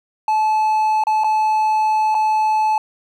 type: tone with dropouts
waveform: triangle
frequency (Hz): 865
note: A5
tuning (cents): -30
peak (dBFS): -12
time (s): 0.28-2.78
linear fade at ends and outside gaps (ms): 2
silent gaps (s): 1.038-1.069 / 1.237-1.243 / 2.145-2.149
effects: none